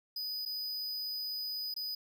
square tone with dropouts, 4978 Hz, D#8, in tune, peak -36 dBFS, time 0.16-1.95 s, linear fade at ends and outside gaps 5 ms, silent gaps 0.453-0.459 / 1.741-1.763 s, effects none

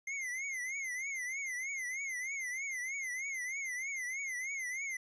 square tone with vibrato, 2093 Hz, C7, in tune, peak -37 dBFS, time 0.07-4.97 s, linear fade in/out 5 ms, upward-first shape triangle, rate 3.2 Hz, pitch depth 140 cents each way, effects resampled to 22050 Hz

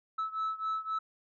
sine beating tone pair, 1303 / 1306.8 Hz, E6 / E6, -20 / -15 cents, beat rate 3.8 Hz, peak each -32 / -34 dBFS, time 0.18-0.99 s, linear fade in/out 10 ms, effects tanh soft clip ceiling -28 dBFS

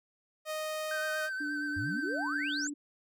sawtooth tone, 621 Hz, D#5, 3 cents flat, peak -30 dBFS, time 0.45-1.3 s, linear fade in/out 50 ms
triangle tone with vibrato, 1541 Hz, G6, 30 cents flat, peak -32 dBFS, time 0.91-2.67 s, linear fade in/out 2 ms, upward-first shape sine, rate 8.5 Hz, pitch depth 32 cents each way
sine tone with pitch glide, 293.7 to 290.8 Hz, D4 to D4, 0 to -17 cents, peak -36 dBFS, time 1.4-2.74 s, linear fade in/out 10 ms, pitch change -17 cents, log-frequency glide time 1.56-2.21 s
sine exponential sweep, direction up, 84.9 to 8020 Hz, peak -35 dBFS, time 1.76-2.7 s, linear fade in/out 10 ms
effects none

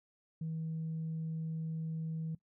sine tone, 160.7 Hz, E3, 44 cents flat, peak -34 dBFS, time 0.41-2.35 s, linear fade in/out 5 ms, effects noise-tail reverb RT60 0.1 s tail -19 dB re dry + tanh soft clip ceiling -32 dBFS

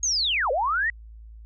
sine linear two-way sweep, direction down then up, 6645 to 475.3 to 1947 Hz, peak -21 dBFS, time 0.03-0.9 s, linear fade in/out 2 ms, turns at 0.51 s, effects added 55 Hz sine -41 dBFS peak until 1.45 s

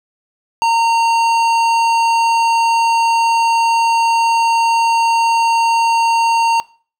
sine tone with hard clipping, 919 Hz, A#5, 25 cents flat, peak -13 dBFS, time 0.62-6.6 s, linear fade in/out 0 ms, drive 13 dB, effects noise-tail reverb RT60 0.4 s tail -21 dB re dry

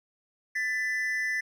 triangle tone pair together, 1762 / 1998.9 Hz, A6 / B6, +2 / +20 cents, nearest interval major second, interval 218 cents, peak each -28 dBFS, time 0.55-1.41 s, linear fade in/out 10 ms, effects none

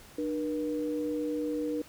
sine tone pair together, 300.8 / 480 Hz, D4 / B4, +42 / -49 cents, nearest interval minor sixth, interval 809 cents, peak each -31 / -33 dBFS, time 0.18-1.82 s, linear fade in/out 5 ms, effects pink hiss -53 dBFS RMS until 1.88 s

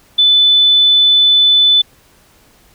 sine tone, 3500 Hz, A7, 10 cents flat, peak -6 dBFS, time 0.18-1.82 s, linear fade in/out 10 ms, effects pink hiss -49 dBFS RMS until 2.74 s

